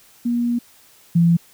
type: tone pair in turn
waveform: sine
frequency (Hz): 238.8 / 169.39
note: A#3 / E3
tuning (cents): +42 / +47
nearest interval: tritone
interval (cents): 595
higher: first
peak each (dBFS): -17 / -11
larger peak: second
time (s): 0.25-0.59 / 1.15-1.37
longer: first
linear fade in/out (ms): 10
effects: white hiss -51 dBFS RMS until 1.53 s